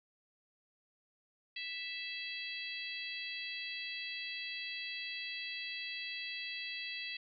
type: harmonic tone with a mistuned harmonic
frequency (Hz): 659.3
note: E5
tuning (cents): 0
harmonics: 3 / 4 / 5 / 6 / 7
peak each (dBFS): -46 / -43 / -46 / -48 / -49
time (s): 1.56-7.17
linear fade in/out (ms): 5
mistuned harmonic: 6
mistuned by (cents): +18
effects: none